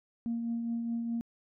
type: tone with tremolo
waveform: sine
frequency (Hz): 232.7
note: A#3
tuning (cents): -3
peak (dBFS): -28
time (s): 0.26-1.21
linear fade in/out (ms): 0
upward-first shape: triangle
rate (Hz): 4.8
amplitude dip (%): 40
effects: tanh soft clip ceiling -26 dBFS